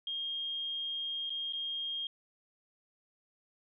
sine tone with dropouts, 3230 Hz, G#7, 49 cents flat, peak -34 dBFS, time 0.07-2.07 s, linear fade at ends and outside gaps 2 ms, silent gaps 1.296-1.303 / 1.525-1.533 s, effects none

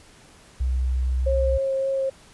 sine tone, 63.8 Hz, C2, 43 cents flat, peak -20 dBFS, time 0.6-1.58 s, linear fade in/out 10 ms
sine tone with vibrato, 538 Hz, C5, 48 cents sharp, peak -21 dBFS, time 1.26-2.1 s, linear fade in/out 10 ms, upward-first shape sine, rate 3.5 Hz, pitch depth 9 cents each way
effects pink hiss -51 dBFS RMS until 2.33 s + resampled to 24000 Hz

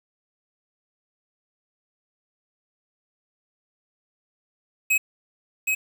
square tone with echo, 2548 Hz, D#7, 41 cents sharp, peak -18 dBFS, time 4.9-4.98 s, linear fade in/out 10 ms, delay 770 ms, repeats 1, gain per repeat -3 dB, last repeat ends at 5.75 s, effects 8-bit

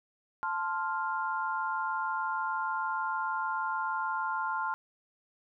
sine chord, F major, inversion first, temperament equal, 880 / 1046.5 / 1396.9 Hz, A5 / C6 / F6, 0 / 0 / 0 cents, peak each -34 dBFS, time 0.43-4.74 s, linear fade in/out 0 ms, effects none

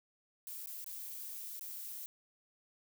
violet noise with dropouts, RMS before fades -45 dBFS, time 0.47-2.06 s, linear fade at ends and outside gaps 0 ms, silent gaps 0.66-0.671 / 0.843-0.863 / 1.594-1.61 s, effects none

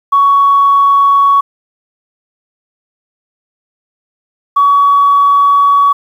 sine tone pair in turn, 1118 / 1130.3 Hz, C#6 / C#6, +14 / +33 cents, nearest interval unison, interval 19 cents, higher second, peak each -4 dBFS, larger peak neither, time 0.12-1.41 / 4.56-5.93 s, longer second, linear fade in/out 10 ms, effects tanh soft clip ceiling 0 dBFS + 7-bit

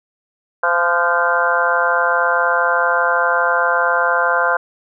harmonic tone with a mistuned harmonic, 172.1 Hz, F3, 25 cents flat, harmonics 3 / 4 / 5 / 6 / 7 / 8 / 9, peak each -21 / -21 / -24 / -20 / -25 / -19 / -20 dBFS, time 0.63-4.57 s, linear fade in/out 5 ms, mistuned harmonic 8, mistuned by +34 cents, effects none

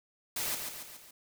white noise with echo, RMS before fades -34 dBFS, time 0.36-0.55 s, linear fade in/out 5 ms, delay 140 ms, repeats 4, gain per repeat -5 dB, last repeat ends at 1.11 s, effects none

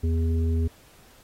harmonic tone, 81.8 Hz, E2, 13 cents flat, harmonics 1 / 3 / 5, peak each -21 / -31 / -35 dBFS, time 0.03-0.68 s, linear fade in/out 10 ms, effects pink hiss -55 dBFS RMS until 1.23 s + AAC 48 kbps

